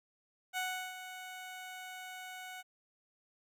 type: tone with ADSR envelope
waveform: 15% pulse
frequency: 740 Hz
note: F#5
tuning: in tune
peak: -27 dBFS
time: 0.53-2.63 s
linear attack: 42 ms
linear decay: 360 ms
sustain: -11 dB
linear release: 29 ms
effects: none